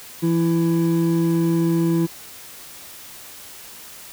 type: tone pair together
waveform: triangle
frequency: 167.6 / 332.3 Hz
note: E3 / E4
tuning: +29 / +14 cents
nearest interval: octave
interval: 1185 cents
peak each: -17 dBFS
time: 0.22-2.07 s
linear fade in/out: 20 ms
effects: white hiss -40 dBFS RMS until 4.12 s